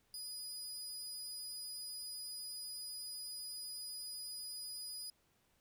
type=tone; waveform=25% pulse; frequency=4946 Hz; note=D#8; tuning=11 cents flat; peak=-39 dBFS; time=0.14-5.1 s; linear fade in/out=2 ms; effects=pink hiss -75 dBFS RMS until 5.6 s